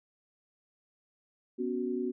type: chord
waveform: sine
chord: B suspended second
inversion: none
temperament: equal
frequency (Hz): 246.9 / 277.2 / 370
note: B3 / C#4 / F#4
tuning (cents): 0 / 0 / 0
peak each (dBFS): -34 / -37 / -33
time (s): 1.58-2.12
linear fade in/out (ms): 20
effects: none